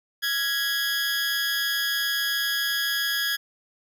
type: tone with amplitude modulation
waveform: 20% pulse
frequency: 1661.2 Hz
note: G#6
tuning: in tune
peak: -16 dBFS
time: 0.22-3.37 s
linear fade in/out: 20 ms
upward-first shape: sine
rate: 277 Hz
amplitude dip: 60%
effects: none